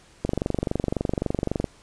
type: click train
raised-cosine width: 2 ms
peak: -10 dBFS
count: 34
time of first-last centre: 0.25-1.642 s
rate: 23.7 Hz
effects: pink hiss -54 dBFS RMS until 1.82 s + resampled to 22050 Hz